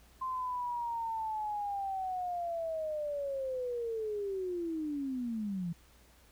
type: linear sweep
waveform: sine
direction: down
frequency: 1046.5 to 164.2 Hz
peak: -33 dBFS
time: 0.21-5.73 s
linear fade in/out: 10 ms
effects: added 60 Hz sine -62 dBFS peak until 6.31 s + pink hiss -63 dBFS RMS until 6.31 s